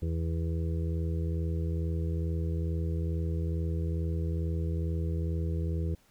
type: harmonic tone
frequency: 82.3 Hz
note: E2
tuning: 2 cents flat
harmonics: 1 / 2 / 4 / 5 / 6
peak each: -29 / -35 / -41 / -43 / -45 dBFS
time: 0.02-5.95 s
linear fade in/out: 5 ms
effects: pink hiss -65 dBFS RMS until 6.1 s